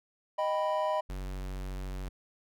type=chord; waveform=triangle; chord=Eb augmented; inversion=none; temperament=equal with one note detuned; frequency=620.5 / 784 / 987.8 Hz; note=Eb5 / G5 / B5; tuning=-5 / 0 / 0 cents; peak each=-28 / -34 / -30 dBFS; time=0.38-1.01 s; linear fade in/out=10 ms
type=tone; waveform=square; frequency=47 Hz; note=F#1; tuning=28 cents sharp; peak=-36 dBFS; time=1.09-2.09 s; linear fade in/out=10 ms
effects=none